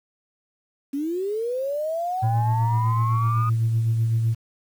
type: linear sweep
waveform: sine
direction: up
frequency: 270 to 1244.5 Hz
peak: -23 dBFS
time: 0.93-3.5 s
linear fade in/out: 10 ms
type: tone with tremolo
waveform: sine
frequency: 113.7 Hz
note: A#2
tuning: 43 cents flat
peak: -16 dBFS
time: 2.22-4.35 s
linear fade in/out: 20 ms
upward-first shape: sine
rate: 7.9 Hz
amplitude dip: 35%
effects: tanh soft clip ceiling -14 dBFS + 8-bit